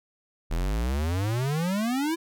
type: exponential sweep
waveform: square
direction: up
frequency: 38.66 to 340.8 Hz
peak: -25 dBFS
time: 0.5-2.16 s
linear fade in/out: 20 ms
effects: none